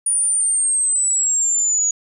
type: exponential sweep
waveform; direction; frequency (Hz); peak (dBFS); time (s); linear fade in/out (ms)
sine; down; 9570 to 6750; -15; 0.06-1.91; 5
effects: none